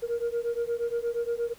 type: beating tone pair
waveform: sine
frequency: 466.2 / 474.7 Hz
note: A#4 / A#4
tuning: 0 / +31 cents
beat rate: 8.5 Hz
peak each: -28 dBFS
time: 0.02-1.54 s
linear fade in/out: 20 ms
effects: tanh soft clip ceiling -23 dBFS + pink hiss -54 dBFS RMS until 1.58 s